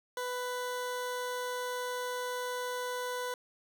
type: tone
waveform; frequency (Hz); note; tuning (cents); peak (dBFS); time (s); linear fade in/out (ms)
20% pulse; 496.5; B4; +9; -29; 0.17-3.34; 2
effects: none